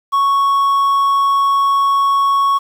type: tone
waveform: triangle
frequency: 1108.7 Hz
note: C#6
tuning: in tune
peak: -9 dBFS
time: 0.12-2.59 s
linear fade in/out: 20 ms
effects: 7-bit